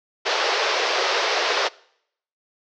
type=band-pass noise; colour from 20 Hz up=pink; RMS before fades=-22 dBFS; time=0.25-1.69 s; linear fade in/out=20 ms; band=400 to 5600 Hz; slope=48 dB/octave; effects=noise-tail reverb RT60 0.7 s tail -23 dB re dry